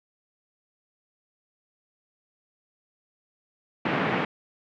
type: band-pass noise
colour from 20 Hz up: pink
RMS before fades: -26 dBFS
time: 3.85-4.25 s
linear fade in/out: 5 ms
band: 160 to 2600 Hz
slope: 24 dB/octave
effects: none